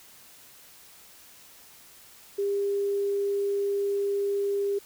sine tone, 401.1 Hz, G4, 40 cents sharp, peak -24 dBFS, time 2.38-4.79 s, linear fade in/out 10 ms, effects white hiss -52 dBFS RMS until 4.85 s

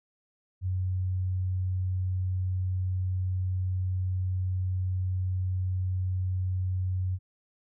sine tone, 92.5 Hz, F#2, in tune, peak -26 dBFS, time 0.61-7.19 s, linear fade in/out 50 ms, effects none

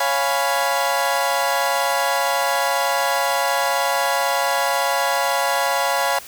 30% pulse chord, C# dominant seventh, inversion none, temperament equal, 554.4 / 698.5 / 830.6 / 987.8 Hz, C#5 / E#5 / G#5 / B5, 0 / 0 / 0 / 0 cents, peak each -21 dBFS, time 0-6.19 s, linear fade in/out 5 ms, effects white hiss -39 dBFS RMS until 6.27 s

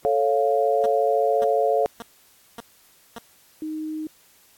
sine chord, A augmented, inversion none, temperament equal, 440 / 554.4 / 698.5 Hz, A4 / C#5 / E#5, 0 / 0 / 0 cents, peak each -22 dBFS, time 0.05-1.86 s, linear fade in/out 0 ms
10% pulse tone bursts, 233.1 Hz, A#3, in tune, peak -25 dBFS, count 5, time 0.84-3.185 s, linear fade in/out 0 ms, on 21 ms, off 560 ms
sine tone, 311.1 Hz, D#4, in tune, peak -27 dBFS, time 3.62-4.07 s, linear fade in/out 2 ms
effects white hiss -56 dBFS RMS until 4.57 s + AAC 64 kbps

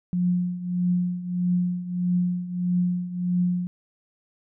sine tone with tremolo, 178.4 Hz, F3, 37 cents sharp, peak -18 dBFS, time 0.13-3.67 s, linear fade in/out 0 ms, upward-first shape triangle, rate 1.6 Hz, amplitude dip 80%, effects none

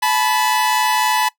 sawtooth tone pair together, 863.9 / 987.8 Hz, A5 / B5, -32 / 0 cents, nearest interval major second, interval 232 cents, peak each -14 dBFS, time 0.02-1.29 s, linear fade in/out 10 ms, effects noise-tail reverb RT60 0.1 s tail -20 dB re dry

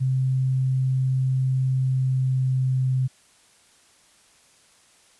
sine tone with pitch glide, 130.81 to 129.76 Hz, C3 to C3, 0 to -14 cents, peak -19 dBFS, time 0-3.08 s, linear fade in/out 20 ms, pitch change -14 cents, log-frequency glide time 1.68-2.94 s, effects white hiss -57 dBFS RMS until 5.19 s + resampled to 24000 Hz

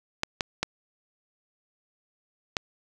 clicks, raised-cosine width 0.2 ms, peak -8 dBFS, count 4, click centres 0.234 / 0.408 / 0.63 / 2.568 s, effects none

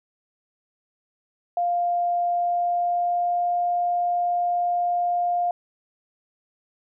sine tone with pitch glide, 700 to 704.1 Hz, F5 to F5, +4 to +14 cents, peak -20 dBFS, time 1.57-5.51 s, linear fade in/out 2 ms, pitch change +10 cents, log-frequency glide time 2.31-3.55 s, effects none

